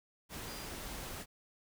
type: tone in noise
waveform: sine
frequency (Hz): 4835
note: D8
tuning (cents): +50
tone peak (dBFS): -51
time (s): 0.45-0.68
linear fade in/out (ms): 50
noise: pink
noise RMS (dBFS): -44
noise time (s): 0.29-1.26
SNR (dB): -10
effects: none